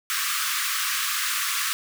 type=high-pass noise; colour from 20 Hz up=pink; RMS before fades=-26 dBFS; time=0.1-1.73 s; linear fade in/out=0 ms; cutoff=1100 Hz; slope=96 dB/octave; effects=none